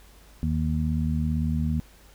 harmonic tone, 77.78 Hz, D#2, in tune, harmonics 1 / 2 / 3, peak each -26 / -27 / -28 dBFS, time 0.43-1.8 s, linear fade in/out 0 ms, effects added 50 Hz sine -51 dBFS peak until 2.14 s + pink hiss -55 dBFS RMS until 2.14 s

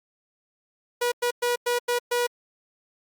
sawtooth tone bursts at uneven times, 484.3 Hz, B4, 34 cents flat, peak -18 dBFS, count 6, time 1.01-1.12 / 1.22-1.31 / 1.42-1.56 / 1.66-1.79 / 1.88-1.99 / 2.11-2.27 s, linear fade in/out 10 ms, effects Opus 48 kbps

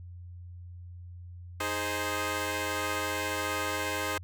10% pulse chord, Ab major, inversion second, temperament equal, 311.1 / 415.3 / 523.3 Hz, Eb4 / Ab4 / C5, 0 / 0 / 0 cents, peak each -27 / -27 / -25 dBFS, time 1.6-4.18 s, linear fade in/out 5 ms, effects added 88 Hz sine -42 dBFS peak until 4.23 s

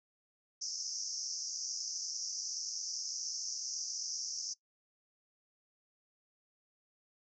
white band-pass noise, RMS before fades -40 dBFS, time 0.61-4.54 s, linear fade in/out 10 ms, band 5100 to 6300 Hz, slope 96 dB/octave, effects noise-tail reverb RT60 0.1 s tail -20 dB re dry

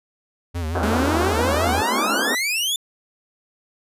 square tone with vibrato, 82.41 Hz, E2, in tune, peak -24 dBFS, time 0.54-1.82 s, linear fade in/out 20 ms, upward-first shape sine, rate 5.7 Hz, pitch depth 110 cents each way
pink band-pass noise, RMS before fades -24 dBFS, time 0.75-2.35 s, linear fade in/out 2 ms, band 210 to 1600 Hz, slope 96 dB/octave
sawtooth exponential sweep, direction up, 200 to 3571 Hz, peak -17 dBFS, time 0.83-2.76 s, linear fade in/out 2 ms
effects resampled to 32000 Hz

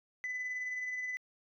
sine tone with tremolo, 2003 Hz, B6, 24 cents sharp, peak -31 dBFS, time 0.24-1.17 s, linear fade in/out 0 ms, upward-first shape triangle, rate 19 Hz, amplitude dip 50%, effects tanh soft clip ceiling -33 dBFS

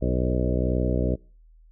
harmonic tone with a mistuned harmonic, 62.1 Hz, B1, 10 cents sharp, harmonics 1 / 2 / 3 / 4 / 5 / 6 / 7 / 8 / 9 / 10, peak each -25 / -28 / -30 / -31 / -32 / -33 / -33 / -34 / -35 / -35 dBFS, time 0.01-1.16 s, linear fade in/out 20 ms, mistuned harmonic 8, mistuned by +18 cents, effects noise-tail reverb RT60 0.4 s tail -26 dB re dry + added 40 Hz sine -50 dBFS peak until 1.71 s

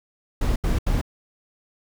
brown noise bursts, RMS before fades -21 dBFS, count 3, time 0.41-1.014 s, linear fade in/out 5 ms, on 150 ms, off 77 ms, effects none

